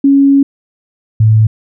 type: tone pair in turn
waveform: sine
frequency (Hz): 277.2 / 109.44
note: C#4 / A2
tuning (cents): 0 / -9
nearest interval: octave + major third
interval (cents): 1609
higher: first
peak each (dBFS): -4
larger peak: neither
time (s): 0.04-0.43 / 1.2-1.47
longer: first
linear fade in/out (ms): 5
effects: none